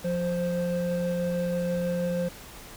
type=tone pair together; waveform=triangle; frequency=176.51 / 523.3 Hz; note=F3 / C5; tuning=+19 / 0 cents; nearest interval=octave + perfect fifth; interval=1881 cents; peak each=-26 dBFS; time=0.04-2.29 s; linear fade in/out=10 ms; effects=pink hiss -45 dBFS RMS until 2.76 s